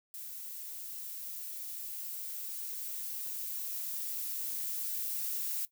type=noise with level ramp; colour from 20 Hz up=violet; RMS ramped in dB=-44 to -35 dBFS; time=0.14-5.65 s; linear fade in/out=0 ms; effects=noise-tail reverb RT60 0.1 s tail -17 dB re dry